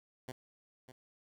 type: tone with echo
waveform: 10% pulse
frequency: 128 Hz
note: C3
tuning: 38 cents flat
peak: -33 dBFS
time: 0.28-0.32 s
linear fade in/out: 5 ms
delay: 600 ms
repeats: 1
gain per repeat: -11 dB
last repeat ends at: 0.92 s
effects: none